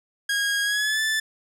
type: tone with pitch glide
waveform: sawtooth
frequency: 1637 to 1754.5 Hz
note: G#6 to A6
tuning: -25 to -5 cents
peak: -18 dBFS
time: 0.29-1.2 s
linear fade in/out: 5 ms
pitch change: +120 cents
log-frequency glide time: 0.63-1.01 s
effects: low-pass 11000 Hz 12 dB/octave